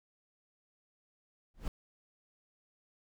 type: noise with exponential growth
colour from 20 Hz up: brown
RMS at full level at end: -29 dBFS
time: 1.54-1.68 s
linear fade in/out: 2 ms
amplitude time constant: 29 ms
effects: none